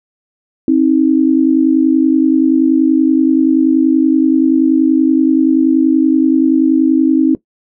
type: tone pair together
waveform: sine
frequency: 266.6 / 317.1 Hz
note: C4 / D#4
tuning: +33 / +33 cents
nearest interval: minor third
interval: 300 cents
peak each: -10 dBFS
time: 0.68-7.35 s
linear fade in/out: 2 ms
effects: noise-tail reverb RT60 0.1 s tail -17 dB re dry